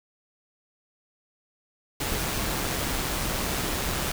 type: noise with amplitude modulation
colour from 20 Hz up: pink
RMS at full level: -27 dBFS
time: 2-4.12 s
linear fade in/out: 5 ms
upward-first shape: sine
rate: 134 Hz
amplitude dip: 30%
effects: none